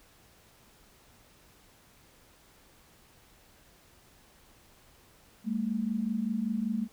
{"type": "tone pair together", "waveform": "sine", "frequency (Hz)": [201.9, 227.1], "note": ["G#3", "A#3"], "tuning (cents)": [-49, -45], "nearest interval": "major second", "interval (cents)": 204, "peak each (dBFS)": [-32, -30], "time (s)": [5.44, 6.88], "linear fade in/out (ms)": 50, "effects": ["pink hiss -60 dBFS RMS until 6.92 s"]}